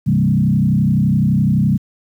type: tone with frequency modulation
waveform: sine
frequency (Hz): 170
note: F3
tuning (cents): -46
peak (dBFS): -11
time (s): 0.06-1.78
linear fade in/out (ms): 20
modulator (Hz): 31.8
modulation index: 1.7
effects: 8-bit